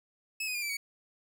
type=tone with pitch steps; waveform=sawtooth; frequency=2592 / 2501 / 2413 / 2328 / 2246 Hz; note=E7 / D#7 / D7 / D7 / C#7; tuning=-30 / +8 / +46 / -16 / +22 cents; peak=-29 dBFS; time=0.4-0.77 s; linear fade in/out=5 ms; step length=74 ms; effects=none